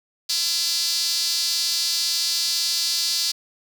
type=tone with high-pass filter; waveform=sawtooth; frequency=338.1 Hz; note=E4; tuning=44 cents sharp; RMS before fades=-23 dBFS; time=0.29-3.32 s; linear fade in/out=10 ms; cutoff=4600 Hz; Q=4.1; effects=none